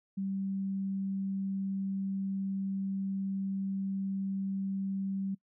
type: tone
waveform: sine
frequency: 194.2 Hz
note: G3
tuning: 16 cents flat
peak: -31 dBFS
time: 0.17-5.35 s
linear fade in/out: 10 ms
effects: noise-tail reverb RT60 0.1 s tail -24 dB re dry